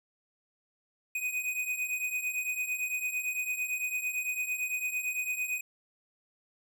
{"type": "beating tone pair", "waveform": "square", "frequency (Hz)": [2489, 2497.9], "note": ["D#7", "D#7"], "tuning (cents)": [0, 6], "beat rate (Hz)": 8.9, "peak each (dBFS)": [-37, -33], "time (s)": [1.15, 5.61], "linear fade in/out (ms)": 5, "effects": []}